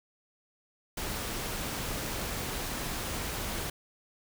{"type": "noise", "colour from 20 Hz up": "pink", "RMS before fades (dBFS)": -35, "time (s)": [0.97, 3.7], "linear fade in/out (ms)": 5, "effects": []}